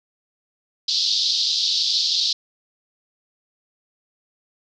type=band-pass noise; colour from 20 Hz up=white; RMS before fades=-21 dBFS; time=0.88-2.33 s; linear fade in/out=5 ms; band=3600 to 5000 Hz; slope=48 dB/octave; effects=none